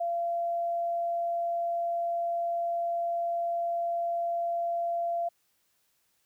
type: tone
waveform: sine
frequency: 685 Hz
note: F5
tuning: 34 cents flat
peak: -27 dBFS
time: 0-5.29 s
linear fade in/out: 10 ms
effects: white hiss -72 dBFS RMS until 6.25 s